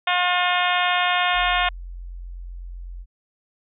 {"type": "harmonic tone", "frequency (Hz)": 357.8, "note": "F4", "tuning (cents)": 42, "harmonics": [2, 3, 4, 5, 6, 7, 8, 9, 10], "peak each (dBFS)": [-23, -25, -26, -27, -28, -28, -29, -30, -30], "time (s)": [0.07, 1.69], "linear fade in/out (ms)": 5}
{"type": "tone", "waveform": "sine", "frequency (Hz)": 43.96, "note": "F1", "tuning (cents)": 12, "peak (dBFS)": -32, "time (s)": [1.33, 3.06], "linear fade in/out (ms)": 50}
{"effects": []}